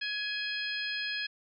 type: harmonic tone with a mistuned harmonic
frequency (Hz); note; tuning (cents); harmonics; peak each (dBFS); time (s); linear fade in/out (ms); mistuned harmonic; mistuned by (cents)
840; G#5; +19; 2 / 3 / 4 / 5 / 6; -36 / -38 / -39 / -40 / -41; 0.01-1.27; 10; 4; -42
effects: none